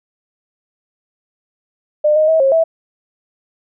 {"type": "tone with pitch steps", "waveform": "sine", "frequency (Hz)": [602, 620, 642, 540, 653], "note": ["D5", "D#5", "E5", "C#5", "E5"], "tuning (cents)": [43, -6, -46, -45, -17], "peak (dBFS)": -9, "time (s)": [2.04, 2.64], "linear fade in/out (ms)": 10, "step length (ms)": 120, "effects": []}